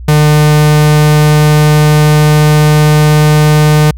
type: tone with pitch glide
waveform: 45% pulse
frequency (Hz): 150.6 to 151.56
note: D3 to D#3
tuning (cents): +44 to -45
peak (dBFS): -4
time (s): 0.08-3.91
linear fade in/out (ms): 5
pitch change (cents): +11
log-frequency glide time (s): 0.23-3.59
effects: added 60 Hz sine -22 dBFS peak until 3.97 s